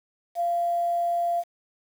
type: tone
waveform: sine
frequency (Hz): 691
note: F5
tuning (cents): -19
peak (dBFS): -22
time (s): 0.35-1.44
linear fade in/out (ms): 50
effects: 8-bit